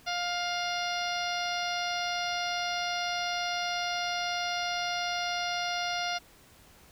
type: harmonic tone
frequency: 704 Hz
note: F5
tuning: 14 cents sharp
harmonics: 1 / 2 / 3 / 4 / 5 / 6 / 7 / 8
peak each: -33 / -36 / -38 / -39 / -40 / -41 / -41 / -42 dBFS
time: 0.06-6.19 s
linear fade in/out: 20 ms
effects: pink hiss -57 dBFS RMS until 6.91 s